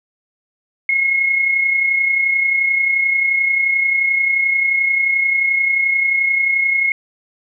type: tone with amplitude modulation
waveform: sine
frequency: 2165 Hz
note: C#7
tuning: 41 cents flat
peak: -11 dBFS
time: 0.89-6.92 s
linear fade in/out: 2 ms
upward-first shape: sine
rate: 31.4 Hz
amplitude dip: 45%
effects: none